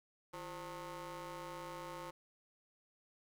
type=ring-modulated tone; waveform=20% pulse; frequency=185 Hz; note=F#3; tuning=in tune; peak=-37 dBFS; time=0.33-2.11 s; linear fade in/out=10 ms; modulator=711 Hz; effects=none